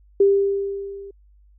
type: tone with level ramp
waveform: sine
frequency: 396.7 Hz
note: G4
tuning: 21 cents sharp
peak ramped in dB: -10 to -35 dBFS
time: 0.2-1.11 s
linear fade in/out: 5 ms
effects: added 50 Hz sine -50 dBFS peak until 1.58 s